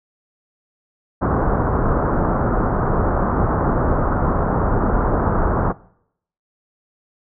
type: low-pass noise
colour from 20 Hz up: pink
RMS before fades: -18 dBFS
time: 1.21-5.73 s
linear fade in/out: 20 ms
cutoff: 1400 Hz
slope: 48 dB/octave
effects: noise-tail reverb RT60 0.7 s tail -21 dB re dry